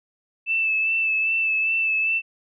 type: tone with vibrato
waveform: sine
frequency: 2637 Hz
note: E7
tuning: in tune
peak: -19 dBFS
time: 0.46-2.22 s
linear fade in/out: 50 ms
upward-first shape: sine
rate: 2.5 Hz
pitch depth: 24 cents each way
effects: none

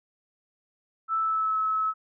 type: tone with pitch glide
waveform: sine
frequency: 1318.5 to 1294.4 Hz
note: E6 to E6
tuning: 0 to -32 cents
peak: -23 dBFS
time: 1.08-1.94 s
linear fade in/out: 50 ms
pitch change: -32 cents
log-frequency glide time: 1.19-1.57 s
effects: none

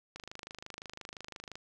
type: click train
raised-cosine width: 0.2 ms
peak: -26 dBFS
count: 37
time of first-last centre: 0.16-1.555 s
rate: 25.8 Hz
effects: none

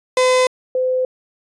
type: tone pair in turn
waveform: 35% pulse / sine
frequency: 509 / 511.6 Hz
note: C5 / C5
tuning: -48 / -39 cents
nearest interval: unison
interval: 9 cents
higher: second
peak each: -10 / -15 dBFS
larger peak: first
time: 0.17-0.47 / 0.75-1.05 s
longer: neither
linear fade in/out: 2 ms
effects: resampled to 22050 Hz

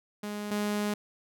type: tone pair in turn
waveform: sawtooth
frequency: 207.7 / 207.7 Hz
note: G#3 / G#3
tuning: 0 / 0 cents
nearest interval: unison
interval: 0 cents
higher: neither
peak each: -30 / -24 dBFS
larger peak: second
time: 0.23-0.51 / 0.51-0.94 s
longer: second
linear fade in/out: 5 ms
effects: none

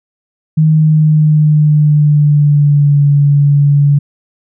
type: tone with pitch glide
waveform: sine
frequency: 156.4 to 143.42 Hz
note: D#3 to D3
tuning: +9 to -41 cents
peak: -5 dBFS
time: 0.57-3.99 s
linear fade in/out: 10 ms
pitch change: -150 cents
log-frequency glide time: 0.69-3.03 s
effects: none

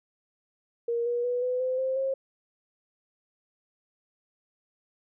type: tone with pitch steps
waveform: sine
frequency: 469.6 / 480 / 490.7 / 501.6 / 512.7 / 524.1 / 535.7 Hz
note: A#4 / B4 / B4 / B4 / C5 / C5 / C5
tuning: +13 / -49 / -11 / +27 / -35 / +3 / +41 cents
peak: -25 dBFS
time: 0.88-2.14 s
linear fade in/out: 5 ms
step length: 180 ms
effects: none

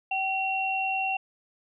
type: tone pair together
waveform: sine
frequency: 767.5 / 2735 Hz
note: G5 / F7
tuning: -37 / -37 cents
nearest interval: octave + minor seventh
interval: 2200 cents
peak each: -28 dBFS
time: 0.11-1.17 s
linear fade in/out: 5 ms
effects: none

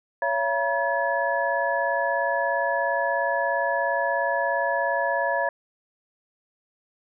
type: tone cluster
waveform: sine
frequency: 558 / 675 / 958 / 1707 Hz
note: C#5 / E5 / A#5 / G#6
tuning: +11 / +41 / +47 / +47 cents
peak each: -27 dBFS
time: 0.22-5.49 s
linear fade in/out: 2 ms
effects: none

